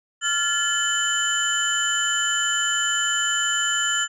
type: tone cluster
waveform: sine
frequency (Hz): 1380 / 1727 / 3011 / 7150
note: F6 / A6 / F#7 / A8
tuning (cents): -21 / -33 / +30 / +27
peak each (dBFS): -25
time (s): 0.21-4.08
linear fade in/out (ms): 50
effects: tanh soft clip ceiling -11 dBFS